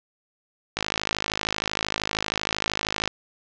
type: click train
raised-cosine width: 0.2 ms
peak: -6 dBFS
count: 123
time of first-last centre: 0.77-3.076 s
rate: 52.9 Hz
effects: low-pass 6000 Hz 12 dB/octave